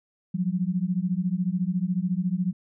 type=beating tone pair; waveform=sine; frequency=174.61 / 188.61 Hz; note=F3 / F#3; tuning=0 / +33 cents; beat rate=14 Hz; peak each=-26 dBFS; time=0.34-2.53 s; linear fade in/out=10 ms; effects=none